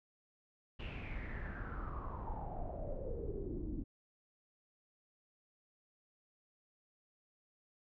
brown noise with low-pass filter sweep, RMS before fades -42 dBFS, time 0.79-3.84 s, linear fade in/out 10 ms, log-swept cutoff 2900 to 280 Hz, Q 7.8, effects none

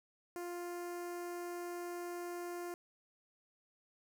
sawtooth tone with notch filter, 350 Hz, F4, 4 cents sharp, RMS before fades -43 dBFS, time 0.36-2.74 s, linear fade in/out 0 ms, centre 3500 Hz, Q 0.82, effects none

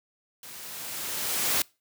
white noise with level ramp, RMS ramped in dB -44 to -24 dBFS, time 0.43-1.62 s, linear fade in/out 2 ms, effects noise-tail reverb RT60 0.3 s tail -25 dB re dry + high-pass 100 Hz 12 dB/octave

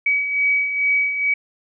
sine beating tone pair, 2270 / 2272.3 Hz, C#7 / C#7, +41 / +42 cents, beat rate 2.3 Hz, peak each -25 / -17 dBFS, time 0.06-1.34 s, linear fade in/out 5 ms, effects none

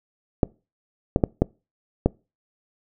clicks, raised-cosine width 2 ms, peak -3 dBFS, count 5, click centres 0.432 / 1.161 / 1.238 / 1.42 / 2.06 s, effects noise-tail reverb RT60 0.3 s tail -25 dB re dry

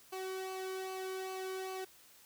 sawtooth tone with flanger, 377.4 Hz, F#4, 34 cents sharp, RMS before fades -41 dBFS, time 0.12-1.85 s, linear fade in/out 10 ms, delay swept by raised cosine 0.55 to 1.17 ms, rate 2.5 Hz, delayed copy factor -0.6, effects white hiss -61 dBFS RMS until 2.25 s

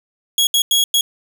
sawtooth tone bursts at uneven times, 3322 Hz, G#7, in tune, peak -9 dBFS, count 4, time 0.38-0.47 / 0.54-0.62 / 0.71-0.84 / 0.94-1.01 s, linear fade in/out 2 ms, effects 8-bit

